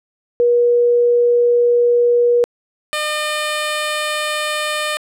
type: tone pair in turn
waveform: sine / 10% pulse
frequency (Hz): 480.3 / 605.1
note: B4 / D#5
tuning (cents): -48 / -48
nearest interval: major third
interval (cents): 400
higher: second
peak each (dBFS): -10 / -10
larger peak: neither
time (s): 0.4-2.44 / 2.93-4.97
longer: neither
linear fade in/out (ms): 0
effects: low-pass 12000 Hz 12 dB/octave